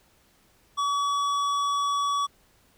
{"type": "tone with hard clipping", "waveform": "sine", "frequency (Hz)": 1137, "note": "C#6", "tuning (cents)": 44, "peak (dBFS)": -25, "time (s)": [0.77, 2.27], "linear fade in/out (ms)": 20, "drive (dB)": 11, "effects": ["pink hiss -62 dBFS RMS until 2.77 s"]}